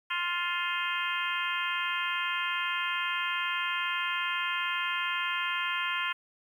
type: harmonic tone with a mistuned harmonic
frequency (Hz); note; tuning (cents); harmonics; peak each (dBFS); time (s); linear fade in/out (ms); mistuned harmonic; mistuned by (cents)
350; F4; +4; 3 / 4 / 5 / 6 / 7 / 8 / 9; -34 / -35 / -36 / -37 / -37 / -38 / -39; 0.1-6.13; 10; 7; +54
effects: 10-bit